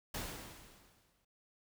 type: noise with exponential decay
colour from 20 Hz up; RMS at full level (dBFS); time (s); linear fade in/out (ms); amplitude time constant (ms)
pink; -39; 0.14-1.25; 5; 240
effects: none